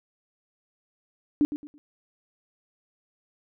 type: tone with echo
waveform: sine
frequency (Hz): 293.7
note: D4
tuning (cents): 0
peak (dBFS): -17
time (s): 1.41-1.45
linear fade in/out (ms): 0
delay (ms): 110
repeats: 3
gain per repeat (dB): -11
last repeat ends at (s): 1.78
effects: none